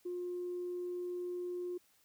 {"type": "tone", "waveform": "sine", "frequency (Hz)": 356.1, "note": "F4", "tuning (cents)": 34, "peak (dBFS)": -36, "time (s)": [0.05, 1.78], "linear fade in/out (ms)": 10, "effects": ["tanh soft clip ceiling -32 dBFS", "white hiss -70 dBFS RMS until 2.04 s"]}